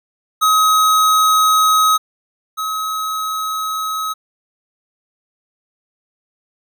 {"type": "tone pair in turn", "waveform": "square", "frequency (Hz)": [1269, 1277.1], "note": ["D#6", "D#6"], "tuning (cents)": [34, 45], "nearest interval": "unison", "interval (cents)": 11, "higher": "second", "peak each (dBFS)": [-11, -20], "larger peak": "first", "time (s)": [[0.41, 1.98], [2.57, 4.14]], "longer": "neither", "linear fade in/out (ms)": 20, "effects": []}